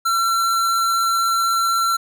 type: tone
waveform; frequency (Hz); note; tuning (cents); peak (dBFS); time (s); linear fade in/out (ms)
square; 1354; E6; +46; -17; 0.05-1.97; 10
effects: none